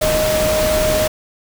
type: tone in noise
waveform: sine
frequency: 620 Hz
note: D#5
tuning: 6 cents flat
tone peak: -15 dBFS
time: 0.01-1.08 s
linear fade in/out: 10 ms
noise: pink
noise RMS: -20 dBFS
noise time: 0.01-1.08 s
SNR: +2 dB
effects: none